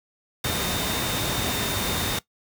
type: tone in noise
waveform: sine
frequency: 3657 Hz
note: A#7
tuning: 34 cents flat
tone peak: -32 dBFS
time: 0.44-2.19 s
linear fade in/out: 5 ms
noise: pink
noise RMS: -26 dBFS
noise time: 0.44-2.19 s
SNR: -9 dB
effects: noise-tail reverb RT60 0.1 s tail -18 dB re dry + high-pass 60 Hz 12 dB/octave